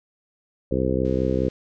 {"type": "harmonic tone", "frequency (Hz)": 64.8, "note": "C2", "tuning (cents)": -16, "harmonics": [1, 2, 3, 4, 5, 6, 7, 8], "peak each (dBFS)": [-28, -28, -28, -28, -28, -28, -28, -28], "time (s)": [0.71, 1.49], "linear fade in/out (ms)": 5}
{"type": "click train", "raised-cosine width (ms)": 0.2, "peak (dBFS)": -36, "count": 94, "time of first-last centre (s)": [1.05, 1.499], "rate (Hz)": 207}
{"effects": []}